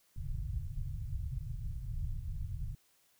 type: low-pass noise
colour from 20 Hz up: pink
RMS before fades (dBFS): -38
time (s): 0.16-2.75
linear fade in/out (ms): 2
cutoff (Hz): 150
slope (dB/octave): 96
effects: white hiss -70 dBFS RMS until 3.19 s